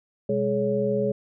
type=tone cluster; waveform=sine; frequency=125.9 / 205.1 / 422.6 / 558 Hz; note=B2 / G#3 / G#4 / C#5; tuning=+34 / -21 / +30 / +11 cents; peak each=-32 / -27 / -25 / -26 dBFS; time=0.29-1.12 s; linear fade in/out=5 ms; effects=none